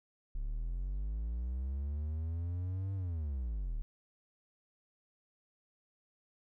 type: linear two-way sweep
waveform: triangle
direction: up then down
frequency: 33.44 to 98 to 33.44 Hz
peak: -32 dBFS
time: 0.35-3.82 s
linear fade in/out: 0 ms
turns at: 2.94 s
effects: none